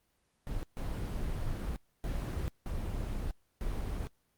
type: noise bursts at uneven times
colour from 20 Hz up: brown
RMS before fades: -35 dBFS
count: 5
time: 0.47-0.63 / 0.77-1.76 / 2.04-2.48 / 2.66-3.31 / 3.61-4.07 s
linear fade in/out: 0 ms
effects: pink hiss -75 dBFS RMS until 4.37 s + Opus 24 kbps